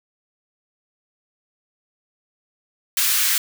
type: high-pass noise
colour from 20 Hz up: white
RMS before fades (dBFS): -19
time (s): 2.97-3.38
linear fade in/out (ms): 2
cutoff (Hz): 1300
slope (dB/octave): 24
effects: none